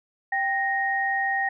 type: tone pair together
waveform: sine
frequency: 784 / 1864.7 Hz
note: G5 / A#6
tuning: 0 / 0 cents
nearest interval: octave + minor third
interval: 1500 cents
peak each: -26 / -24 dBFS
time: 0.32-1.49 s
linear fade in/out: 5 ms
effects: none